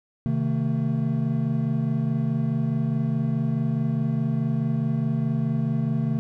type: chord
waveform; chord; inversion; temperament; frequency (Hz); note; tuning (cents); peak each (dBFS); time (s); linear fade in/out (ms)
triangle; A diminished; first; equal with one note detuned; 130.81 / 155.56 / 225.1; C3 / Eb3 / A3; 0 / 0 / +40; -24; 0.26-6.19; 0
effects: none